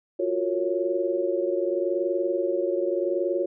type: chord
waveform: sine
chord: Gb major seventh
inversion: third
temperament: equal with one note detuned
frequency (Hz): 349.2 / 370 / 457.6 / 554.4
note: F4 / Gb4 / Bb4 / Db5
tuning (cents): 0 / 0 / -32 / 0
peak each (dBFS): -27 / -28 / -33 / -27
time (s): 0.19-3.46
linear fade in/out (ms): 10
effects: none

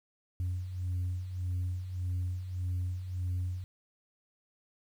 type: beating tone pair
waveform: sine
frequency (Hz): 89.2 / 90.9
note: F2 / F#2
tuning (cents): +37 / -30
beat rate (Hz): 1.7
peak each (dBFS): -37 / -31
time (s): 0.4-3.64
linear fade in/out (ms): 0
effects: tanh soft clip ceiling -28 dBFS + 10-bit

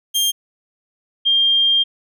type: tone pair in turn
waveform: sawtooth / sine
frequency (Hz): 3200 / 3200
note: G7 / G7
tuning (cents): +35 / +35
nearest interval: unison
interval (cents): 0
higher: neither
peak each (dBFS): -12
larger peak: neither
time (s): 0.14-0.32 / 1.25-1.84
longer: second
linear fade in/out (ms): 20
effects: none

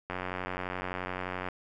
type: click train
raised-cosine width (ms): 0.5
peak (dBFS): -19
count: 128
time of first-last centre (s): 0.1-1.486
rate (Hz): 91.6
effects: none

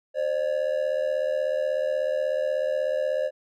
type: ring-modulated tone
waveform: triangle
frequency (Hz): 564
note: C#5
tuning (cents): +30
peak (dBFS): -18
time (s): 0.14-3.31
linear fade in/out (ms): 50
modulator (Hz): 38.2
effects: none

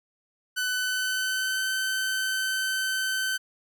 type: tone with pitch glide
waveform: sawtooth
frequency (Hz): 1502 to 1533.6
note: F#6 to G6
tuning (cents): +26 to -38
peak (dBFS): -22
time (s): 0.56-3.38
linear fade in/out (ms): 20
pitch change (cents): +36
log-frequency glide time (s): 0.72-1.71
effects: none

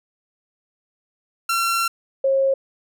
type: tone pair in turn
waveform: sawtooth / sine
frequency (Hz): 1361 / 540.1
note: F6 / C#5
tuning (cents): -45 / -45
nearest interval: octave + major third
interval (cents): 1600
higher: first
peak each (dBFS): -15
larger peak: neither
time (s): 1.49-1.88 / 2.24-2.54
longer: first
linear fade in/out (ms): 5
effects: none

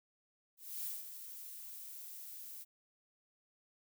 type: noise with ADSR envelope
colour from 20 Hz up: violet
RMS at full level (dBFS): -40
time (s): 0.57-2.65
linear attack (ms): 280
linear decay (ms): 180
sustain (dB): -9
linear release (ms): 30
effects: none

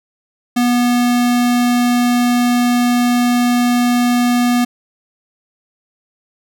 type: tone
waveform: square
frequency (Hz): 243.4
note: B3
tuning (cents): -25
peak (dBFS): -12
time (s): 0.56-4.65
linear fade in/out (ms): 10
effects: none

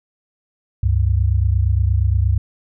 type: tone pair together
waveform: sine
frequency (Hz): 69.44 / 98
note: C#2 / G2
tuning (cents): +4 / 0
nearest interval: tritone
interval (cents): 596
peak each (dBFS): -16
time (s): 0.83-2.38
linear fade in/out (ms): 5
effects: none

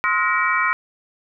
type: tone cluster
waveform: sine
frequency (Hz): 1048 / 1274 / 1437 / 1887 / 2300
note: C6 / D#6 / F6 / A#6 / D7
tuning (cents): +2 / +41 / +49 / +21 / -37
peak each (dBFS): -23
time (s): 0.04-0.73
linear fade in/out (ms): 0
effects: none

